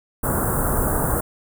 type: band-stop noise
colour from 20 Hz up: pink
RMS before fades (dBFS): -21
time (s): 0.23-1.21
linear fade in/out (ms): 10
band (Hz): 1500 to 8500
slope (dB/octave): 48
effects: none